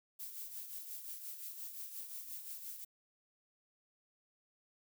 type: noise with tremolo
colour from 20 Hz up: violet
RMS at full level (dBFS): -44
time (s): 0.19-2.85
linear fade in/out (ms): 10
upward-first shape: triangle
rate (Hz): 5.7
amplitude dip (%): 60
effects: none